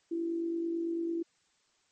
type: tone with amplitude modulation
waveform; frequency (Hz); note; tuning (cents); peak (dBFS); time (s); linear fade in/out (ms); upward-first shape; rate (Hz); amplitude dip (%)
sine; 334.8; E4; +27; -28; 0.11-1.23; 10; sine; 49; 45
effects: white hiss -71 dBFS RMS until 1.91 s + MP3 32 kbps